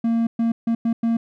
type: tone bursts at uneven times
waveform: triangle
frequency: 230 Hz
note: A#3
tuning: 23 cents flat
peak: -15 dBFS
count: 5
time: 0.04-0.27 / 0.39-0.52 / 0.67-0.75 / 0.85-0.93 / 1.03-1.17 s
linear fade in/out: 5 ms
effects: none